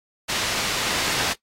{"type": "low-pass noise", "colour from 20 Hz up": "white", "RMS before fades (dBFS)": -25, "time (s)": [0.28, 1.34], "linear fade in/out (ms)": 20, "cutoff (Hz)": 4900, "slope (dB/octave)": 12, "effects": ["noise-tail reverb RT60 0.1 s tail -18 dB re dry", "AAC 48 kbps"]}